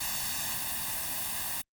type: noise with comb filter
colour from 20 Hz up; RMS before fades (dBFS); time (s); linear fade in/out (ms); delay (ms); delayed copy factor
white; -33; 0-1.62; 10; 1.1; +0.85
effects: Opus 48 kbps